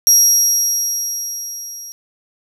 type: tone with level ramp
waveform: 35% pulse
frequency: 5660 Hz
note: F8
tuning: 22 cents sharp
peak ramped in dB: -4 to -28 dBFS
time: 0.07-1.92 s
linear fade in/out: 0 ms
effects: none